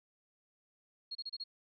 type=tone bursts; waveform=sine; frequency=4293 Hz; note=C8; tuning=44 cents sharp; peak=-38 dBFS; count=5; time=1.11-1.44 s; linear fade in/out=10 ms; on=42 ms; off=30 ms; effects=none